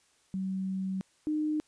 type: tone pair in turn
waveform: sine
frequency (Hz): 190 / 305.5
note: F#3 / D#4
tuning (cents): +46 / -32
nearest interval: minor sixth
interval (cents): 822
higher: second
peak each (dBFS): -30 / -27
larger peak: second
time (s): 0.34-1.01 / 1.27-1.6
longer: first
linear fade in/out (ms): 0
effects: white hiss -67 dBFS RMS until 1.67 s + resampled to 22050 Hz